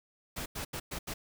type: noise bursts at uneven times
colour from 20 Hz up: pink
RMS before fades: -38 dBFS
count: 5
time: 0.36-0.46 / 0.55-0.65 / 0.73-0.8 / 0.91-0.99 / 1.07-1.14 s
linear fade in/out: 10 ms
effects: none

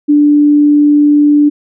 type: tone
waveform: sine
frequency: 293.7 Hz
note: D4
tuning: in tune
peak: -4 dBFS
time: 0.08-1.5 s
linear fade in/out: 20 ms
effects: none

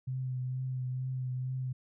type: tone with vibrato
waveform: sine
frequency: 128.5 Hz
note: C3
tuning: 31 cents flat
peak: -32 dBFS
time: 0.07-1.73 s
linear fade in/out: 10 ms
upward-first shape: triangle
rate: 2.2 Hz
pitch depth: 26 cents each way
effects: none

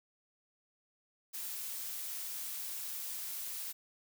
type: noise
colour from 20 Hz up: blue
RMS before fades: -41 dBFS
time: 1.33-3.73 s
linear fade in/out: 20 ms
effects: none

